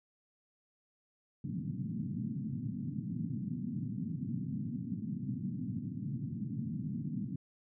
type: band-pass noise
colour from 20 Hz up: white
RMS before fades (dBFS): -38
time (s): 1.44-7.36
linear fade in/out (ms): 2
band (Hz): 110 to 250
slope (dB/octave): 48
effects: none